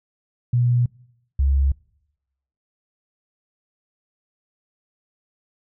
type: tone pair in turn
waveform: sine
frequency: 121.7 / 68.51 Hz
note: B2 / C#2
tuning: -25 / -20 cents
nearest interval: minor seventh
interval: 995 cents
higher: first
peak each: -15 dBFS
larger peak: neither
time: 0.53-0.86 / 1.39-1.72 s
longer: neither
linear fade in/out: 5 ms
effects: noise-tail reverb RT60 0.9 s tail -25 dB re dry